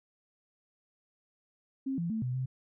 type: tone with pitch steps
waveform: sine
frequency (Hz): 267.8 / 169.8 / 221.4 / 125.4 / 129.6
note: C4 / F3 / A3 / B2 / C3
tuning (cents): +40 / -48 / +11 / +27 / -16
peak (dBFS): -30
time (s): 1.86-2.46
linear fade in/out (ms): 10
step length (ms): 120
effects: none